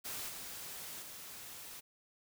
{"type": "noise with level steps", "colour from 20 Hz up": "white", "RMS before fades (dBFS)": [-42, -46, -49], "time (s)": [0.04, 1.81], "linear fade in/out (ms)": 20, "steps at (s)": [0.28, 1.01], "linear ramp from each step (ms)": 20, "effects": []}